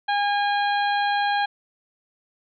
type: harmonic tone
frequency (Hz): 815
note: G#5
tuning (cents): -33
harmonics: 1 / 2 / 3 / 4 / 5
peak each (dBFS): -21 / -26 / -35 / -33 / -35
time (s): 0.08-1.46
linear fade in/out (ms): 10
effects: none